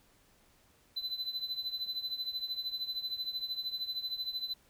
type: tone with tremolo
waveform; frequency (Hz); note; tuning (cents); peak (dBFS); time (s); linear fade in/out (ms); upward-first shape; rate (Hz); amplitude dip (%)
triangle; 4020; B7; +30; -30; 0.96-4.54; 10; triangle; 13; 85
effects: pink hiss -66 dBFS RMS until 4.69 s